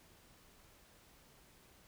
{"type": "silence", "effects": ["pink hiss -64 dBFS RMS until 1.87 s"]}